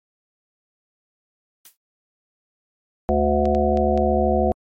blue noise with exponential decay, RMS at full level -35 dBFS, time 1.65-1.77 s, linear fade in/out 5 ms, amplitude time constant 25 ms
harmonic tone, 73 Hz, D2, 10 cents flat, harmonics 1 / 3 / 5 / 7 / 9 / 10, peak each -23 / -23 / -23 / -23 / -23 / -23 dBFS, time 3.09-4.52 s, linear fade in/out 0 ms
clicks, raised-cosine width 0.2 ms, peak -19 dBFS, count 4, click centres 3.455 / 3.549 / 3.773 / 3.976 s
effects MP3 64 kbps

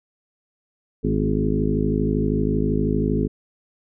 harmonic tone with a mistuned harmonic, 52.7 Hz, G#1, 26 cents sharp, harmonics 1 / 2 / 3 / 4 / 5 / 6 / 7 / 8, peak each -26 / -29 / -25 / -26 / -25 / -29 / -29 / -27 dBFS, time 1.03-3.28 s, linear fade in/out 20 ms, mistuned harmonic 5, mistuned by -42 cents, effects none

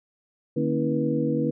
sine tone cluster, 150.5 / 231.6 / 273.4 / 322.8 / 483.9 Hz, D3 / A#3 / C#4 / E4 / B4, +43 / -11 / -24 / -36 / -35 cents, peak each -28 dBFS, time 0.56-1.51 s, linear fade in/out 10 ms, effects none

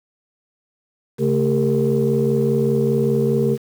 sine tone cluster, 137.6 / 220.3 / 396.4 / 461.4 Hz, C#3 / A3 / G4 / A#4, -12 / +2 / +19 / -18 cents, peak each -20 dBFS, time 1.18-3.58 s, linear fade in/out 50 ms, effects tanh soft clip ceiling -7 dBFS + 7-bit

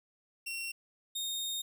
sawtooth tone pair in turn, 2730 / 3692 Hz, F7 / A#7, -40 / -17 cents, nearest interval perfect fourth, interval 523 cents, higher second, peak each -33 / -31 dBFS, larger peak second, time 0.46-0.72 / 1.15-1.62 s, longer second, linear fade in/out 10 ms, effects none

